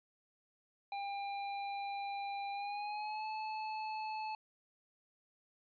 square tone with pitch glide, 800 to 867.4 Hz, G5 to A5, +35 to -25 cents, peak -39 dBFS, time 0.92-4.35 s, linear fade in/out 2 ms, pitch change +140 cents, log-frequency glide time 2.52-3.26 s, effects resampled to 11025 Hz

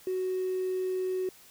triangle tone with hard clipping, 371.6 Hz, F#4, 7 cents sharp, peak -28 dBFS, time 0.07-1.29 s, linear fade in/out 2 ms, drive 3 dB, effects white hiss -55 dBFS RMS until 1.5 s

